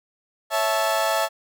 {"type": "chord", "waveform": "30% pulse", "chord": "A major", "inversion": "first", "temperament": "equal with one note detuned", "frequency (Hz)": [554.4, 659.3, 872.9], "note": ["C#5", "E5", "A5"], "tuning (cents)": [0, 0, -14], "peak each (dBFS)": [-25, -20, -22], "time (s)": [0.5, 1.29], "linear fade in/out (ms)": 50, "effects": []}